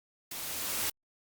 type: noise with level ramp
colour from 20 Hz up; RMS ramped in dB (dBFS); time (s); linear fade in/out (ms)
white; -40 to -31; 0.31-0.9; 5
effects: Opus 48 kbps